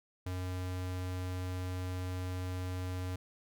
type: tone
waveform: square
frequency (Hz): 91.5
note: F#2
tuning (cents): -19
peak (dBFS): -36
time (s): 0.26-3.16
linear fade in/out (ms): 5
effects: none